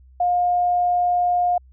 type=tone; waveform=sine; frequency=711 Hz; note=F5; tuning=31 cents sharp; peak=-16 dBFS; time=0.2-1.58 s; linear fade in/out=5 ms; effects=added 64 Hz sine -46 dBFS peak until 1.72 s